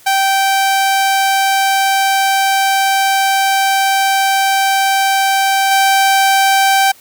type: tone with level steps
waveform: sawtooth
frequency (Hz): 779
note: G5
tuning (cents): -11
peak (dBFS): -7 / -5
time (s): 0.06-6.92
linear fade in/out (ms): 10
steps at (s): 5.71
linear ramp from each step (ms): 5
effects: white hiss -44 dBFS RMS until 7 s